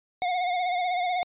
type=tone with vibrato; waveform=square; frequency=720 Hz; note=F#5; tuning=47 cents flat; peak=-25 dBFS; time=0.22-1.23 s; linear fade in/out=0 ms; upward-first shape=sine; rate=16 Hz; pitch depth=51 cents each way; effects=resampled to 8000 Hz